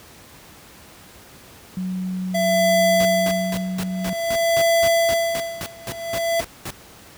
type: tone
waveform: sine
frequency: 185 Hz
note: F#3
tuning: in tune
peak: -23 dBFS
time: 1.77-4.13 s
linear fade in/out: 0 ms
type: tone with tremolo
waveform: square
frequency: 670 Hz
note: E5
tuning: 28 cents sharp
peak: -15 dBFS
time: 2.34-6.41 s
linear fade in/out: 10 ms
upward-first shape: sine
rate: 0.51 Hz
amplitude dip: 95%
type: noise bursts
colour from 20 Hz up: pink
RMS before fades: -29 dBFS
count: 15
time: 3-6.705 s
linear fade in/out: 0 ms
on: 51 ms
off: 210 ms
effects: pink hiss -45 dBFS RMS until 7.17 s + high-pass 60 Hz 12 dB/octave